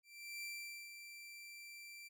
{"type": "tone with ADSR envelope", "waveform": "sawtooth", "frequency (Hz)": 2349, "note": "D7", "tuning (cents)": 0, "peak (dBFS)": -40, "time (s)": [0.03, 2.09], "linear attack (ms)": 400, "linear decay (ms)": 460, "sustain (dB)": -8, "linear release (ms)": 20, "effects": []}